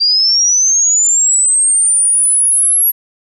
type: linear sweep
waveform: sine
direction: up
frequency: 4699 to 11450 Hz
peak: -8 dBFS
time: 0-2.92 s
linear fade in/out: 20 ms
effects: none